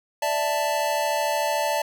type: chord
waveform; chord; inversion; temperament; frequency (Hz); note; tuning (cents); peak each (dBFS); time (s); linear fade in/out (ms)
square; D suspended second; none; just; 587.3 / 660.7 / 881; D5 / E5 / A5; 0 / +4 / +2; -27 / -29 / -26; 0.22-1.82; 5
effects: none